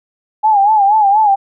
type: tone with vibrato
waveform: sine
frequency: 830 Hz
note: G#5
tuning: 1 cent flat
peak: -7 dBFS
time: 0.43-1.36 s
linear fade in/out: 20 ms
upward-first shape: sine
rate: 4.2 Hz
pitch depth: 100 cents each way
effects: none